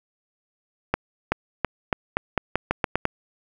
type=accelerating click train; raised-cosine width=0.5 ms; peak=-5 dBFS; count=11; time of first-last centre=0.94-3.054 s; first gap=380 ms; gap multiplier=0.86; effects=7-bit